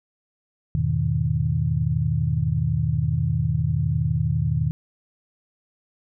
sine chord, E major seventh, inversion none, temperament equal, 82.41 / 103.83 / 123.47 / 155.56 Hz, E2 / G#2 / B2 / D#3, 0 / 0 / 0 / 0 cents, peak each -27 / -28 / -24 / -23 dBFS, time 0.75-4.71 s, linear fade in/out 0 ms, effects none

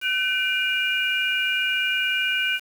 sine tone cluster, 1518 / 2389 / 2857 Hz, F#6 / D7 / F7, +44 / +29 / +39 cents, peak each -25 dBFS, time 0.01-2.6 s, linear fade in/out 50 ms, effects 7-bit

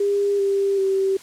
sine tone with pitch steps, 403.2 / 395.3 / 386.6 Hz, G4 / G4 / G4, +49 / +15 / -24 cents, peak -17 dBFS, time 0-1.17 s, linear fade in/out 5 ms, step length 390 ms, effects white hiss -44 dBFS RMS until 1.22 s + low-pass 9000 Hz 12 dB/octave

